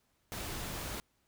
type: noise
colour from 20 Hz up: pink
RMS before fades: -40 dBFS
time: 0.32-1 s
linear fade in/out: 0 ms
effects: pink hiss -75 dBFS RMS until 1.27 s